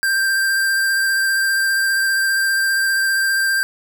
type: tone with vibrato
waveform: square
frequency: 1579 Hz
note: G6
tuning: 12 cents sharp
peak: -16 dBFS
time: 0.03-3.63 s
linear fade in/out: 0 ms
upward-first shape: triangle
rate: 15 Hz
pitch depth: 16 cents each way
effects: none